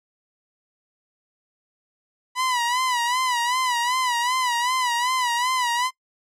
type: tone with vibrato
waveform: sawtooth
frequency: 987.8 Hz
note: B5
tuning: in tune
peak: -17 dBFS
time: 2.35-5.91 s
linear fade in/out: 50 ms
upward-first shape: sine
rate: 2.6 Hz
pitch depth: 85 cents each way
effects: noise-tail reverb RT60 0.1 s tail -21 dB re dry + low-pass 10000 Hz 12 dB/octave